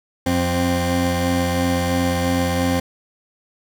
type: tone pair together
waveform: 20% pulse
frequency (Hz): 88.19 / 261.6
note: F2 / C4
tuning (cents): +17 / 0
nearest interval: octave + perfect fifth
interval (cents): 1883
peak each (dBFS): -16 / -15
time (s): 0.26-2.8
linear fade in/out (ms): 5
effects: none